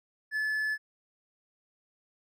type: tone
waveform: triangle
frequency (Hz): 1728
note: A6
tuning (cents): -32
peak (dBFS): -26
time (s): 0.31-0.78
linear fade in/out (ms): 50
effects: none